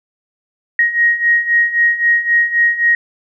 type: beating tone pair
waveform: sine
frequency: 1879 / 1882.8 Hz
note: A#6 / A#6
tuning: +13 / +17 cents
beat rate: 3.8 Hz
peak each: -16 / -12 dBFS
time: 0.79-2.95 s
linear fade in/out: 2 ms
effects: none